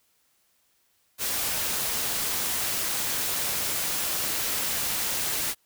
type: noise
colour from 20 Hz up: white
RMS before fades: -28 dBFS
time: 1.18-5.55 s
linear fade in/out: 50 ms
effects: white hiss -68 dBFS RMS until 5.65 s